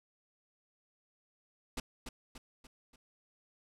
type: noise with echo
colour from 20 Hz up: pink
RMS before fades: -37 dBFS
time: 1.77-1.8 s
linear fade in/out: 5 ms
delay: 290 ms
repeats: 4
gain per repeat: -6 dB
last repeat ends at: 2.96 s
effects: low-pass 10000 Hz 12 dB/octave